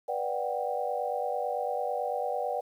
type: chord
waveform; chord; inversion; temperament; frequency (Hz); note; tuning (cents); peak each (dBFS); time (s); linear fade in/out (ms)
sine; G major seventh; first; just; 490 / 588 / 735 / 784; B4 / D5 / F#5 / G5; -14 / +2 / -12 / 0; -34; 0.08-2.61; 10
effects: 10-bit